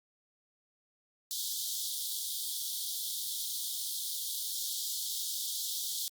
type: high-pass noise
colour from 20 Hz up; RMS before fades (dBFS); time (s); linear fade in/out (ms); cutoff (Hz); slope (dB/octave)
pink; -36; 1.31-6.08; 0; 3300; 96
effects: Opus 48 kbps